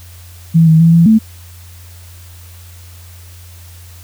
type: tone with pitch steps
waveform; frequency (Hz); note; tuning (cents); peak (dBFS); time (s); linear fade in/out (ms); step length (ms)
sine; 164.2 / 159.6 / 165.6 / 167.7 / 220.3; E3 / D#3 / E3 / E3 / A3; -6 / +44 / +8 / +30 / +2; -4; 0.54-1.19; 20; 130
effects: added 87 Hz sine -34 dBFS peak until 4.03 s + white hiss -42 dBFS RMS until 4.03 s